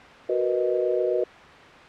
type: chord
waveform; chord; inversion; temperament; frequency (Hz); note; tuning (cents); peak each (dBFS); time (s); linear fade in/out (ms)
sine; B major seventh; second; equal; 370 / 466.2 / 493.9 / 622.3; F#4 / A#4 / B4 / D#5; 0 / 0 / 0 / 0; -25 / -29 / -26 / -27; 0.29-1.24; 5
effects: white hiss -44 dBFS RMS until 1.88 s + low-pass 2000 Hz 12 dB/octave